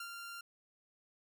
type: tone with ADSR envelope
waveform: sawtooth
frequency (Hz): 1388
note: F6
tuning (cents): -11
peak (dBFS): -38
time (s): 0-0.41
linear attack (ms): 4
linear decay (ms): 71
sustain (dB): -3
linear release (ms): 4
effects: none